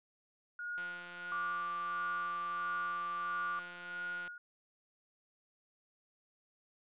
sine tone with tremolo, 1438 Hz, F#6, 50 cents flat, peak -37 dBFS, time 0.59-4.38 s, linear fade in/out 2 ms, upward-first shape sine, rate 1.5 Hz, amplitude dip 75%
click train, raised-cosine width 0.3 ms, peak -35 dBFS, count 613, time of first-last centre 0.78-4.277 s, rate 175 Hz
sine tone, 1174.7 Hz, D6, in tune, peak -36 dBFS, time 1.32-3.59 s, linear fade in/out 0 ms
effects resampled to 8000 Hz

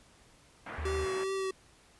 white band-pass noise, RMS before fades -43 dBFS, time 0.66-1.24 s, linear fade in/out 5 ms, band 110 to 2000 Hz, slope 24 dB/octave
sine tone, 75.7 Hz, D#2, 47 cents flat, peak -34 dBFS, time 0.78-1.05 s, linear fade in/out 5 ms
square tone with vibrato, 382.9 Hz, G4, 41 cents flat, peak -32 dBFS, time 0.85-1.51 s, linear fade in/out 5 ms, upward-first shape triangle, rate 2.6 Hz, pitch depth 23 cents each way
effects pink hiss -61 dBFS RMS until 1.99 s + resampled to 24000 Hz

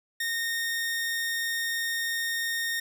sawtooth tone, 1843 Hz, A#6, 20 cents flat, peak -24 dBFS, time 0.2-2.8 s, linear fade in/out 5 ms, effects none

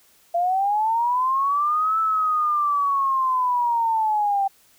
sine linear two-way sweep, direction up then down, 678 to 1318.5 to 777 Hz, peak -18 dBFS, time 0.34-4.48 s, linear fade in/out 10 ms, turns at 1.99 s, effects white hiss -57 dBFS RMS until 4.78 s

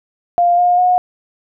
sine tone with pitch steps, 699 / 711.6 / 724.5 Hz, F5 / F5 / F#5, +1 / +32 / -37 cents, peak -9 dBFS, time 0.38-0.98 s, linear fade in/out 0 ms, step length 200 ms, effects none

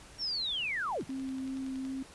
sine linear sweep, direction down, 5630 to 46.7 Hz, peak -31 dBFS, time 0.18-1.05 s, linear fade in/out 50 ms
click train, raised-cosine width 0.2 ms, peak -34 dBFS, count 10, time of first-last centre 1.01-1.851 s, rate 10.7 Hz
sine tone with vibrato, 264.9 Hz, C4, 22 cents sharp, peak -34 dBFS, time 1.09-2.03 s, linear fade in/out 5 ms, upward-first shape sine, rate 2.6 Hz, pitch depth 10 cents each way
effects pink hiss -53 dBFS RMS until 2.14 s + resampled to 24000 Hz

